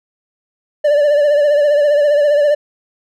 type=tone with vibrato; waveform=triangle; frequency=585 Hz; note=D5; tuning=7 cents flat; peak=-7 dBFS; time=0.84-2.55 s; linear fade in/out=10 ms; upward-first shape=triangle; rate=15 Hz; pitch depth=60 cents each way; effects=none